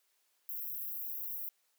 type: high-pass noise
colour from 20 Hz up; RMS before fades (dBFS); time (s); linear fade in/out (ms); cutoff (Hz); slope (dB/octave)
white; -40; 0.49-1.49; 0; 12000; 96
effects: white hiss -75 dBFS RMS until 1.78 s + high-pass 400 Hz 12 dB/octave